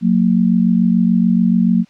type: tone pair together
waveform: sine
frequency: 181.97 / 228.9 Hz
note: F#3 / A#3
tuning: -29 / -31 cents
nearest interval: major third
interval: 398 cents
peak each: -13 dBFS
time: 0.01-1.85 s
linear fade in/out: 50 ms
effects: white hiss -52 dBFS RMS until 1.89 s + low-pass 4000 Hz 12 dB/octave